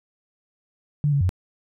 sine tone with pitch steps, 147 / 141 / 91.2 Hz, D3 / C#3 / F#2, +2 / +30 / -24 cents, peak -17 dBFS, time 1.04-1.292 s, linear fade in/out 0 ms, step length 84 ms, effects none

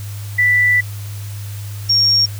sine tone pair in turn, 1975.5 / 5547 Hz, B6 / F8, 0 / -13 cents, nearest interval octave + tritone, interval 1787 cents, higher second, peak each -10 dBFS, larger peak neither, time 0.38-0.81 / 1.89-2.26 s, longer first, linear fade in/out 10 ms, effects added 102 Hz sine -25 dBFS peak until 2.39 s + white hiss -38 dBFS RMS until 2.39 s

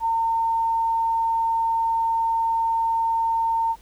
sine tone, 910 Hz, A#5, 42 cents flat, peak -19 dBFS, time 0-3.76 s, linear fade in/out 50 ms, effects added 50 Hz sine -48 dBFS peak until 3.81 s + pink hiss -54 dBFS RMS until 3.81 s

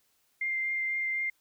sine tone with vibrato, 2100 Hz, C7, 6 cents sharp, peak -28 dBFS, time 0.41-1.3 s, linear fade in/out 5 ms, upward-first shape triangle, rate 4 Hz, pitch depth 12 cents each way, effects white hiss -71 dBFS RMS until 1.4 s

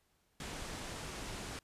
pink low-pass noise, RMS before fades -44 dBFS, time 0.4-1.59 s, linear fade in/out 2 ms, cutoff 9500 Hz, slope 24 dB/octave, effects pink hiss -75 dBFS RMS until 1.63 s + resampled to 32000 Hz

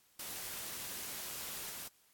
white noise with level steps, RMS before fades -43 / -45 dBFS, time 0.19-1.88 s, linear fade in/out 5 ms, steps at 1.7 s, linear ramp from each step 2 ms, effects white hiss -69 dBFS RMS until 2.13 s + AAC 64 kbps

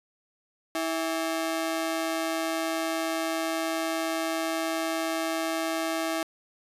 sawtooth ring-modulated tone, 489 Hz, B4, 17 cents flat, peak -20 dBFS, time 0.75-6.23 s, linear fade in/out 2 ms, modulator 165 Hz, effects resampled to 32000 Hz

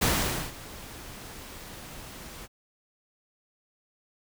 pink noise with ADSR envelope, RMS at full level -23 dBFS, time 0.01-2.48 s, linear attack 15 ms, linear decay 490 ms, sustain -20 dB, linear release 39 ms, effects none

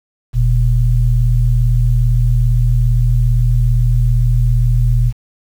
sine tone pair together, 42.46 / 120.1 Hz, F1 / B2, -48 / -48 cents, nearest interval octave + tritone, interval 1800 cents, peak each -12 dBFS, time 0.33-5.13 s, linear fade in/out 50 ms, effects 7-bit

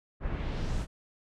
brown noise with low-pass filter sweep, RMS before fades -32 dBFS, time 0.2-0.87 s, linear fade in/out 50 ms, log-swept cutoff 1600 to 10000 Hz, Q 1.4, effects none

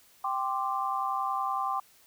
sine chord, G suspended fourth, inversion none, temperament just, 784 / 1045.3 / 1176 Hz, G5 / C6 / D6, 0 / -2 / +2 cents, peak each -32 dBFS, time 0.24-1.8 s, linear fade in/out 5 ms, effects white hiss -60 dBFS RMS until 2.06 s

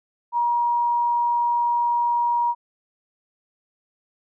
sine tone, 952 Hz, A#5, 36 cents sharp, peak -18 dBFS, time 0.32-2.55 s, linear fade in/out 50 ms, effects none

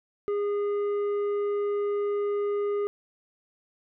sine tone with tanh clipping, 409.2 Hz, G#4, 26 cents flat, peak -26 dBFS, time 0.28-2.87 s, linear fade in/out 0 ms, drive 7 dB, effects none

